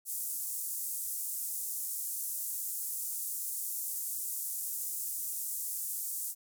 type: band-pass noise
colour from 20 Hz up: white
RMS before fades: -37 dBFS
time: 0.05-6.35 s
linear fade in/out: 50 ms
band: 7500 to 16000 Hz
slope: 24 dB/octave
effects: none